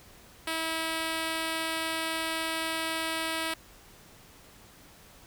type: tone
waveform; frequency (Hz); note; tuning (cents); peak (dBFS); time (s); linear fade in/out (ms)
5% pulse; 323.7; E4; -31; -18; 0.47-3.54; 5
effects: pink hiss -54 dBFS RMS until 5.26 s